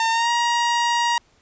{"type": "tone with pitch glide", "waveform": "sawtooth", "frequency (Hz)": [907, 946.6], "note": ["A#5", "A#5"], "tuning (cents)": [-48, 26], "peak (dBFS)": -14, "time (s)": [0, 1.18], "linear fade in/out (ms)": 2, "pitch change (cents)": 74, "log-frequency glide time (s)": [0.11, 0.3], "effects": ["pink hiss -59 dBFS RMS until 1.41 s", "resampled to 16000 Hz"]}